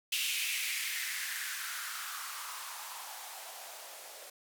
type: noise with band-pass filter sweep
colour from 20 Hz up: violet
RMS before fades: -39 dBFS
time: 0.12-4.3 s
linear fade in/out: 5 ms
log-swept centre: 2800 to 530 Hz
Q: 3.7
effects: none